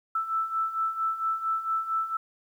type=beating tone pair; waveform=sine; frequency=1318.5 / 1322.9 Hz; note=E6 / E6; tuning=0 / +6 cents; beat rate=4.4 Hz; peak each=-32 / -27 dBFS; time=0.15-2.17 s; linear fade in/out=5 ms; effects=10-bit